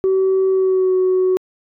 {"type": "tone with pitch glide", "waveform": "sine", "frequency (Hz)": [380.8, 371.2], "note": ["F#4", "F#4"], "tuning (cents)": [50, 6], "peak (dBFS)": -11, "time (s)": [0.04, 1.37], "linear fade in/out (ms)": 0, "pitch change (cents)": -44, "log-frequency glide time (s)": [0.49, 0.95], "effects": ["tanh soft clip ceiling -10 dBFS"]}